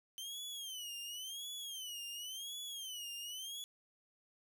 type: tone with vibrato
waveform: sawtooth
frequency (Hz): 3091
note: G7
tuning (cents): -25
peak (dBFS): -40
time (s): 0.18-3.64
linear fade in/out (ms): 0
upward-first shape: sine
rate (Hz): 0.93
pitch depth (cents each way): 170
effects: none

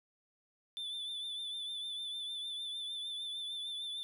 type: tone with vibrato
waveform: triangle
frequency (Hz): 3520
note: A7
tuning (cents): 0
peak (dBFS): -37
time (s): 0.77-4.03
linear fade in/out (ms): 0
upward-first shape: triangle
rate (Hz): 6.6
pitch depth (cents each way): 47
effects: none

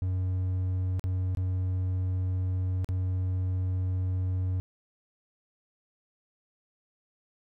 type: tone with dropouts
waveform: triangle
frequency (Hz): 92.5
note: F#2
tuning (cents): 0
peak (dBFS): -24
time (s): 0.02-4.6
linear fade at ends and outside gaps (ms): 0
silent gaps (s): 0.995-1.04 / 1.349-1.372 / 2.845-2.889
effects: none

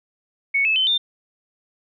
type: tone with pitch steps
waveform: sine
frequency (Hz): 2217 / 2606 / 3064 / 3602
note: C#7 / E7 / G7 / A7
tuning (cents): 0 / -20 / -40 / +40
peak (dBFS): -16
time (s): 0.54-0.98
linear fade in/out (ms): 10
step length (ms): 110
effects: none

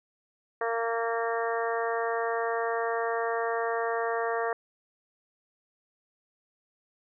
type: harmonic tone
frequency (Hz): 230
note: A#3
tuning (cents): -23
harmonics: 2 / 3 / 4 / 5 / 6 / 7 / 8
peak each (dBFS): -30 / -32 / -37 / -35 / -40 / -39 / -37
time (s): 0.61-4.53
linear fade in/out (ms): 2
effects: none

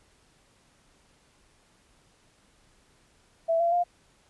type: tone with pitch steps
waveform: sine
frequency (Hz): 661 / 681.5 / 702.7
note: E5 / F5 / F5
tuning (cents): +5 / -43 / +10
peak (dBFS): -21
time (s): 3.48-3.84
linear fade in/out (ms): 20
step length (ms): 120
effects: pink hiss -63 dBFS RMS until 4.29 s + resampled to 24000 Hz

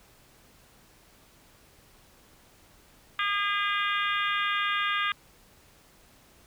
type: harmonic tone with a mistuned harmonic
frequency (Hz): 406.5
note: G#4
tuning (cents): -37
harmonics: 3 / 4 / 5 / 6 / 7 / 8 / 9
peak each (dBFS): -29 / -31 / -33 / -35 / -36 / -37 / -38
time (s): 3.19-5.12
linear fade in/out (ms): 2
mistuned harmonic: 9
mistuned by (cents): -41
effects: pink hiss -58 dBFS RMS until 6.46 s

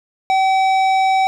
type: tone with tanh clipping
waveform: sine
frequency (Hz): 765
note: G5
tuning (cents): -42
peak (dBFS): -14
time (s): 0.3-1.27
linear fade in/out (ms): 0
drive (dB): 13
effects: none

